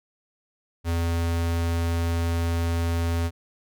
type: tone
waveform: square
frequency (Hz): 84.2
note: E2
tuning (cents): +37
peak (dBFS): -23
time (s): 0.84-3.31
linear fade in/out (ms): 50
effects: none